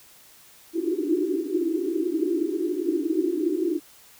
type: band-pass noise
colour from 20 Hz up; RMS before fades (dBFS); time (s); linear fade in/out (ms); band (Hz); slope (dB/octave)
pink; -25; 0.73-3.8; 50; 300 to 380; 96
effects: white hiss -52 dBFS RMS until 4.19 s